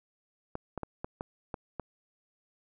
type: clicks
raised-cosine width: 1 ms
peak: -21 dBFS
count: 7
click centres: 0.554 / 0.777 / 0.833 / 1.045 / 1.209 / 1.542 / 1.797 s
effects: none